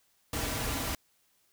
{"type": "noise with comb filter", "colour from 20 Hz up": "pink", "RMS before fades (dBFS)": -33, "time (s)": [0.33, 0.95], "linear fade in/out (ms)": 2, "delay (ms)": 5.5, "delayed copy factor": -0.55, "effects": ["white hiss -70 dBFS RMS until 1.52 s"]}